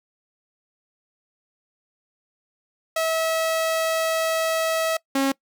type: tone pair in turn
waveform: sawtooth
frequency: 647 / 272 Hz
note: E5 / C#4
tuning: -32 / -33 cents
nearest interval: octave + minor third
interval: 1501 cents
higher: first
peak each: -17 / -15 dBFS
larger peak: second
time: 2.96-4.97 / 5.15-5.32 s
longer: first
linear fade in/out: 5 ms
effects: noise-tail reverb RT60 0.1 s tail -23 dB re dry